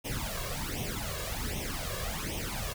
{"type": "noise with flanger", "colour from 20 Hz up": "pink", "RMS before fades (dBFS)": -35, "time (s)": [0.04, 2.74], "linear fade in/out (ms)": 20, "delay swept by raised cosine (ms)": [0.33, 1.83], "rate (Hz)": 1.3, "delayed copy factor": 0.8, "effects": []}